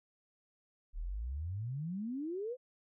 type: exponential sweep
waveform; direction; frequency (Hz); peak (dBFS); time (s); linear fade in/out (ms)
sine; up; 35.37 to 523.3; -36; 0.93-2.57; 50
effects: none